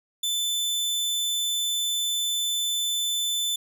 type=tone; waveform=sawtooth; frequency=3520 Hz; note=A7; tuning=in tune; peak=-21 dBFS; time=0.23-3.56 s; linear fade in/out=5 ms; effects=none